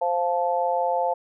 sine chord, F major, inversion second, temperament just, 523.8 / 698.5 / 873.1 Hz, C5 / F5 / A5, +2 / 0 / -14 cents, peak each -25 dBFS, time 0.01-1.14 s, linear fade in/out 10 ms, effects none

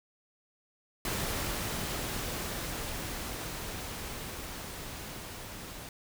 pink noise with level ramp, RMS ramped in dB -33 to -44 dBFS, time 1.05-5.89 s, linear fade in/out 2 ms, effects none

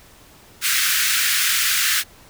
pink high-pass noise, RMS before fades -19 dBFS, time 0.61-2.04 s, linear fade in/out 50 ms, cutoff 1400 Hz, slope 48 dB/octave, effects pink hiss -48 dBFS RMS until 2.29 s

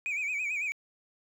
sine tone with vibrato, 2387 Hz, D7, 28 cents sharp, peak -27 dBFS, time 0.06-0.72 s, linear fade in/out 0 ms, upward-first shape sine, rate 9 Hz, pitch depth 110 cents each way, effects tanh soft clip ceiling -28 dBFS + 10-bit

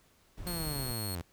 brown noise, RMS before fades -42 dBFS, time 0.37-0.92 s, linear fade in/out 10 ms
sawtooth linear sweep, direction down, 181.1 to 80.4 Hz, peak -32 dBFS, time 0.46-1.22 s, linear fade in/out 10 ms
15% pulse tone, 4303 Hz, C8, 48 cents sharp, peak -31 dBFS, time 0.47-1.15 s, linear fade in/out 0 ms
effects pink hiss -66 dBFS RMS until 1.32 s

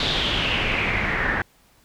pink noise with low-pass filter sweep, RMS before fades -23 dBFS, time 0-1.42 s, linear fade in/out 2 ms, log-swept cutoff 3800 to 1700 Hz, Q 5.1, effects pink hiss -58 dBFS RMS until 1.84 s

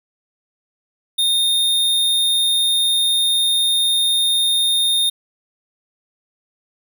square tone, 3662 Hz, A#7, 32 cents flat, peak -15 dBFS, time 1.18-5.1 s, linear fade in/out 10 ms, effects none

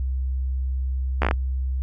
slowing click train, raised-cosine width 0.5 ms, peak -6 dBFS, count 6, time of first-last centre 1.22-1.311 s, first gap 13 ms, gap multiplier 1.17, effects added 65 Hz sine -22 dBFS peak until 1.82 s + AAC 64 kbps

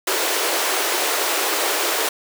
pink high-pass noise, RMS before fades -21 dBFS, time 0.07-2.09 s, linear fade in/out 5 ms, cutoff 340 Hz, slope 48 dB/octave, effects none

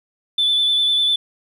sine tone with vibrato, 3500 Hz, A7, 10 cents flat, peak -13 dBFS, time 0.38-1.16 s, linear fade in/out 5 ms, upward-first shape square, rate 10 Hz, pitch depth 16 cents each way, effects tanh soft clip ceiling -11 dBFS + 9-bit

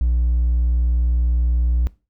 sine tone with hard clipping, 59.9 Hz, A#1, 48 cents sharp, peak -16 dBFS, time 0.01-1.87 s, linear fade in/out 0 ms, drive 2 dB, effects noise-tail reverb RT60 0.3 s tail -20 dB re dry

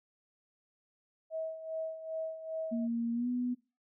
sine tone with tremolo, 642 Hz, E5, 46 cents flat, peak -33 dBFS, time 1.3-2.88 s, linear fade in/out 50 ms, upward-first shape sine, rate 2.5 Hz, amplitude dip 70%
sine tone with pitch glide, 233.1 to 246.8 Hz, A#3 to B3, 0 to -1 cents, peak -30 dBFS, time 2.71-3.55 s, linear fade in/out 20 ms, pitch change +99 cents, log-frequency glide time 3.13-3.28 s
effects noise-tail reverb RT60 0.3 s tail -20 dB re dry

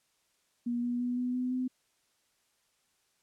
sine tone with pitch steps, 239.6 / 242.5 / 245.5 / 248.5 / 251.5 / 254.6 Hz, A#3 / B3 / B3 / B3 / B3 / C4, +48 / -31 / -10 / +11 / +32 / -47 cents, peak -29 dBFS, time 0.66-1.68 s, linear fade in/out 10 ms, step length 170 ms, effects white hiss -73 dBFS RMS until 3.22 s + low-pass 10000 Hz 12 dB/octave

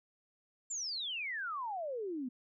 sine exponential sweep, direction down, 7459 to 238.9 Hz, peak -36 dBFS, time 0.7-2.29 s, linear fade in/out 10 ms, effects none

